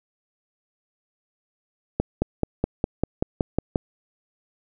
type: accelerating click train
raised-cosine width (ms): 2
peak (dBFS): -7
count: 10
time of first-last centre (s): 2-3.758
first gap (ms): 220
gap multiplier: 0.97
effects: none